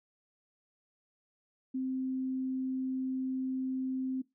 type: tone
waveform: sine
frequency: 260.7 Hz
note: C4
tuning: 6 cents flat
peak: -31 dBFS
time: 1.74-4.22 s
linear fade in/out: 10 ms
effects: noise-tail reverb RT60 0.2 s tail -20 dB re dry